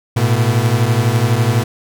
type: beating tone pair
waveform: 40% pulse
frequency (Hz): 110 / 122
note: A2 / B2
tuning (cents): 0 / -21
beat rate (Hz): 12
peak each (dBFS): -14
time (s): 0.16-1.64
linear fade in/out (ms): 10
effects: none